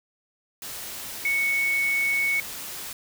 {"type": "tone in noise", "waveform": "sine", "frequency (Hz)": 2217, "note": "C#7", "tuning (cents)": 0, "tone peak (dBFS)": -21, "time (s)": [1.25, 2.4], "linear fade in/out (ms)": 2, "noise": "white", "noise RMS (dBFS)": -36, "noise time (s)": [0.62, 2.93], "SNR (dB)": 12, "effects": []}